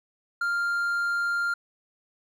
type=tone; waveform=triangle; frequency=1396.9 Hz; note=F6; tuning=in tune; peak=-22 dBFS; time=0.41-1.54 s; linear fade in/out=5 ms; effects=none